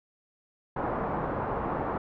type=low-pass noise; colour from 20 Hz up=white; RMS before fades=-31 dBFS; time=0.76-1.98 s; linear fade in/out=5 ms; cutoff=1100 Hz; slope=24 dB/octave; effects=none